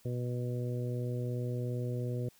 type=harmonic tone; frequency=122.7 Hz; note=B2; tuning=11 cents flat; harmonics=1 / 2 / 3 / 4 / 5; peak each=-33 / -42 / -42 / -42 / -49 dBFS; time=0.05-2.29 s; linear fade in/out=5 ms; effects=white hiss -64 dBFS RMS until 2.39 s